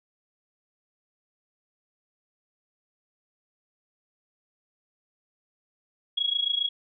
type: tone with amplitude modulation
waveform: sine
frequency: 3322 Hz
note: G#7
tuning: in tune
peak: -20 dBFS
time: 6.17-6.69 s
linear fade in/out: 10 ms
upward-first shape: sine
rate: 27.4 Hz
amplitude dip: 85%
effects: none